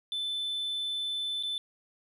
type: tone with dropouts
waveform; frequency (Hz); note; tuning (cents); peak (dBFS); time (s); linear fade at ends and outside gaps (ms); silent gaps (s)
sine; 3520; A7; 0; -28; 0.12-1.58; 1; 1.427-1.434
effects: tanh soft clip ceiling -29 dBFS